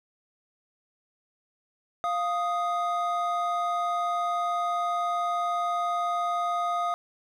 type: tone pair together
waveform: triangle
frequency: 698.5 / 1244.5 Hz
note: F5 / D#6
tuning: 0 / 0 cents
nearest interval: minor seventh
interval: 1000 cents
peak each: -26 dBFS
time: 2.04-6.94 s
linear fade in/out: 0 ms
effects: none